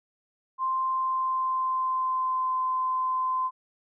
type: tone with pitch glide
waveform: sine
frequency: 1046.5 to 1031.5 Hz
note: C6 to C6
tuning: 0 to -25 cents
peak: -24 dBFS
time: 0.58-3.51 s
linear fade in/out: 50 ms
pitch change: -25 cents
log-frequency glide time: 0.83-2.57 s
effects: none